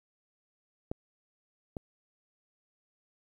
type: clicks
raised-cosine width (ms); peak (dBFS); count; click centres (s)
2; -20 / -23; 2; 0.915 / 1.768
effects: 10-bit